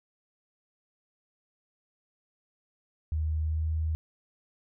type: tone with pitch glide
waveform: sine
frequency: 78 to 79.18 Hz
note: D#2 to D#2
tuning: +5 to +31 cents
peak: -26 dBFS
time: 3.12-3.95 s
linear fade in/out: 0 ms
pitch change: +26 cents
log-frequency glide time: 3.4-3.66 s
effects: none